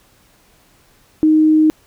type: tone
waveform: sine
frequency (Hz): 311.1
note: D#4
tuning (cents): 0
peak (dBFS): -8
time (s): 1.23-1.7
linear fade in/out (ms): 0
effects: pink hiss -53 dBFS RMS until 1.86 s